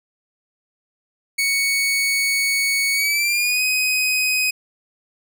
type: tone with pitch glide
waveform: sawtooth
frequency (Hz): 2225 to 2512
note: C#7 to D#7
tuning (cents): +6 to +16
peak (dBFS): -14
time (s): 1.38-4.51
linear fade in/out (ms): 10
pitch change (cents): +210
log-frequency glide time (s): 2.93-3.62
effects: none